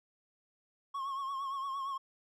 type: tone with vibrato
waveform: triangle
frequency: 1090 Hz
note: C#6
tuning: 29 cents flat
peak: -33 dBFS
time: 0.94-1.98 s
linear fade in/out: 10 ms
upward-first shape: triangle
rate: 8.7 Hz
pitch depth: 64 cents each way
effects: none